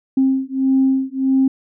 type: beating tone pair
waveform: sine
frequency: 265 / 266.6 Hz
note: C4 / C4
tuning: +22 / +33 cents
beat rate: 1.6 Hz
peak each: -16 dBFS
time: 0.17-1.48 s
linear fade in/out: 5 ms
effects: tanh soft clip ceiling -6 dBFS